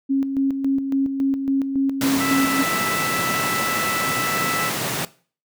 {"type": "tone with tremolo", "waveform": "sine", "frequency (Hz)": 272.1, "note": "C#4", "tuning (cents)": -32, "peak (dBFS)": -16, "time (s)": [0.09, 2.64], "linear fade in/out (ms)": 20, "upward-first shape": "square", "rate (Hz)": 3.6, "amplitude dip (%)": 50}
{"type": "high-pass noise", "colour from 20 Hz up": "pink", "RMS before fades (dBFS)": -25, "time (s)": [2.01, 5.05], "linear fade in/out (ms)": 2, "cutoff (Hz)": 130, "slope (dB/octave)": 24}
{"type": "harmonic tone", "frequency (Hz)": 659.3, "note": "E5", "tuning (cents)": 0, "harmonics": [2, 3, 4], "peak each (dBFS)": [-25, -27, -35], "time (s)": [2.2, 4.7], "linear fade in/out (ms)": 10}
{"effects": ["noise-tail reverb RT60 0.4 s tail -19 dB re dry"]}